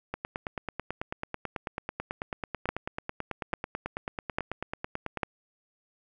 two click trains, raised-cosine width 0.5 ms, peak -12 / -17 dBFS, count 4 / 47, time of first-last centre 2.69-5.232 / 0.14-5.173 s, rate 1.18 / 9.14 Hz, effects none

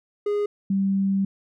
triangle / sine tone pair in turn, 412.6 / 195.09 Hz, G#4 / G3, -11 / -8 cents, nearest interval octave + minor second, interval 1297 cents, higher first, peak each -19 dBFS, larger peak neither, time 0.26-0.46 / 0.7-1.25 s, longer second, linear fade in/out 5 ms, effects none

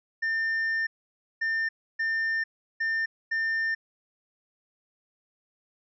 triangle tone bursts at uneven times, 1800 Hz, A6, 39 cents sharp, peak -23 dBFS, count 5, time 0.22-0.87 / 1.41-1.69 / 1.99-2.44 / 2.8-3.06 / 3.31-3.75 s, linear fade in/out 10 ms, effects resampled to 16000 Hz

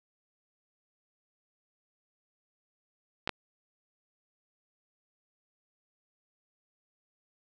clicks, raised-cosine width 0.3 ms, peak -14 dBFS, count 2, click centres 3.275 / 3.293 s, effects none

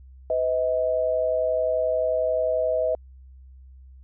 sine tone pair together, 505 / 636.3 Hz, B4 / D#5, +39 / +39 cents, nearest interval major third, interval 400 cents, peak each -25 / -22 dBFS, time 0.3-2.95 s, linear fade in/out 2 ms, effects added 65 Hz sine -44 dBFS peak until 4.03 s

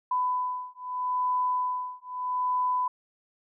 sine beating tone pair, 1000 / 1000.79 Hz, B5 / B5, +21 / +23 cents, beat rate 0.79 Hz, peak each -29 dBFS, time 0.11-2.88 s, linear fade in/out 5 ms, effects none

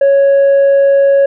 sine tone with tanh clipping, 554.4 Hz, C#5, in tune, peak -6 dBFS, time 0.01-1.26 s, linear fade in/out 5 ms, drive 2 dB, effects none

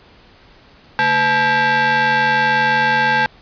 40% pulse ring-modulated tone, 363.7 Hz, F#4, 30 cents flat, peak -9 dBFS, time 0.99-3.26 s, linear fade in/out 0 ms, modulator 1230 Hz, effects pink hiss -47 dBFS RMS until 3.41 s + resampled to 11025 Hz

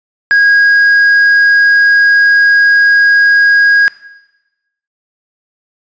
triangle tone with quantisation, 1641 Hz, G#6, 21 cents flat, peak -3 dBFS, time 0.31-3.88 s, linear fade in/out 0 ms, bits 5, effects noise-tail reverb RT60 1.0 s tail -17 dB re dry + resampled to 16000 Hz

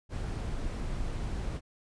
brown noise, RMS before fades -34 dBFS, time 0.09-1.61 s, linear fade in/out 50 ms, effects resampled to 22050 Hz

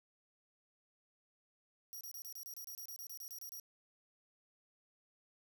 10% pulse tone bursts, 5690 Hz, F8, 31 cents sharp, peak -40 dBFS, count 16, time 1.93-3.598 s, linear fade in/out 0 ms, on 78 ms, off 28 ms, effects none

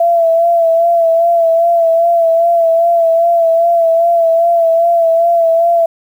sine tone with vibrato, 671 Hz, E5, 31 cents sharp, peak -7 dBFS, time 0-5.86 s, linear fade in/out 5 ms, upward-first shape sine, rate 2.5 Hz, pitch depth 37 cents each way, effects 7-bit

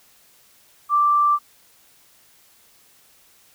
sine tone, 1174.7 Hz, D6, in tune, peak -14 dBFS, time 0.89-1.39 s, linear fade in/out 50 ms, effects white hiss -55 dBFS RMS until 3.54 s

